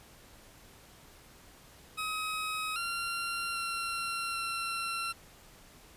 20% pulse tone with pitch steps, 1269 / 1378 / 1367 / 1359 Hz, D#6 / F6 / F6 / F6, +34 / -24 / -37 / -48 cents, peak -28 dBFS, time 1.97-5.13 s, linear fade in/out 20 ms, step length 790 ms, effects pink hiss -56 dBFS RMS until 5.96 s + resampled to 32000 Hz

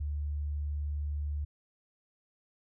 sine tone, 73.42 Hz, D2, in tune, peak -31 dBFS, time 0-1.45 s, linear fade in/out 10 ms, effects none

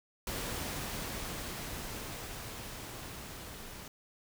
pink noise with level ramp, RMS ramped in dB -37 to -47 dBFS, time 0.27-3.88 s, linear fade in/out 2 ms, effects none

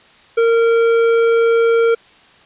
sine tone with tanh clipping, 460.7 Hz, A#4, 20 cents flat, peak -12 dBFS, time 0.37-1.95 s, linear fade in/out 10 ms, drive 12 dB, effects white hiss -47 dBFS RMS until 2.45 s + resampled to 8000 Hz

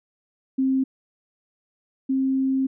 sine tone pair in turn, 264.7 / 265.9 Hz, C4 / C4, +20 / +28 cents, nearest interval unison, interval 8 cents, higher second, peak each -18 / -19 dBFS, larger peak first, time 0.58-0.84 / 2.09-2.67 s, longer second, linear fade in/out 10 ms, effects none

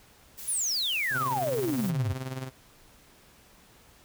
blue noise, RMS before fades -41 dBFS, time 0.37-1.91 s, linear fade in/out 20 ms
sine exponential sweep, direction down, 10970 to 86.9 Hz, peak -26 dBFS, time 0.47-2.14 s, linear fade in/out 20 ms
sawtooth tone with tremolo, 130.6 Hz, C3, 3 cents flat, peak -27 dBFS, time 1.1-2.51 s, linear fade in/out 50 ms, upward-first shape sine, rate 19 Hz, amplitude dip 65%
effects pink hiss -57 dBFS RMS until 4.04 s

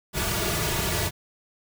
pink noise with comb filter, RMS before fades -26 dBFS, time 0.13-1.11 s, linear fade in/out 50 ms, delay 3.8 ms, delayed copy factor -1, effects none

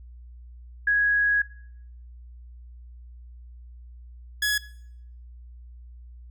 sine / sawtooth tone pair in turn, 1661.2 / 1684.4 Hz, G#6 / G#6, 0 / +24 cents, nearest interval unison, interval 24 cents, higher second, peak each -18 dBFS, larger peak neither, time 0.87-1.42 / 4.42-4.58 s, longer first, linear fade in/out 5 ms, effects noise-tail reverb RT60 0.7 s tail -20 dB re dry + added 60 Hz sine -42 dBFS peak until 6.3 s

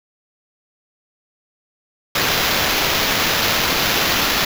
blue noise with sample-and-hold, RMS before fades -18 dBFS, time 2.15-4.45 s, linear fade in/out 5 ms, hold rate 8820 Hz, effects none

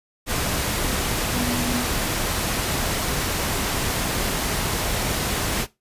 sine tone in noise, 243.7 Hz, B3, 23 cents flat, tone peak -25 dBFS, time 1.32-1.86 s, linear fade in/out 50 ms, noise pink, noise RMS -24 dBFS, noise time 0.26-5.67 s, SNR -4 dB, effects noise-tail reverb RT60 0.2 s tail -18 dB re dry + resampled to 32000 Hz

